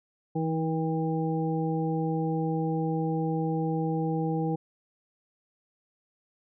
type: harmonic tone with a mistuned harmonic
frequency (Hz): 160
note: D#3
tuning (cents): +49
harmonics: 1 / 2 / 3 / 5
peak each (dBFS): -28 / -31 / -33 / -35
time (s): 0.35-4.56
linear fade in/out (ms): 10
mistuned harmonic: 1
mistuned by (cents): +25
effects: none